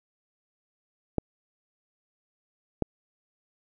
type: clicks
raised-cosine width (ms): 2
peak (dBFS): -11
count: 2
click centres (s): 1.183 / 2.823
effects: none